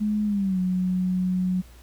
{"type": "tone with pitch glide", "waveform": "sine", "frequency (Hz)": [210.8, 183.51], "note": ["G#3", "F#3"], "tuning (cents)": [26, -14], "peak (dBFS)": -21, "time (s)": [0, 1.62], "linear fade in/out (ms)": 20, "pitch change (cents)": -240, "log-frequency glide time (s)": [0.25, 0.59], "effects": ["added 60 Hz sine -46 dBFS peak until 1.82 s", "pink hiss -54 dBFS RMS until 1.82 s"]}